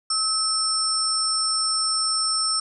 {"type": "tone cluster", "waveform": "sine", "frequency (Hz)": [1291, 5370, 8570], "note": ["E6", "E8", "C9"], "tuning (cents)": [-37, 31, 40], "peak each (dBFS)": [-28, -22, -27], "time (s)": [0.1, 2.6], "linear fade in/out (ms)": 5, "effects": []}